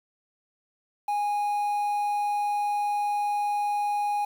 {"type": "tone", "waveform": "triangle", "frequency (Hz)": 825, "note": "G#5", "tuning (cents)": -12, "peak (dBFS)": -22, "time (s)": [1.08, 4.25], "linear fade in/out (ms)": 5, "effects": ["8-bit"]}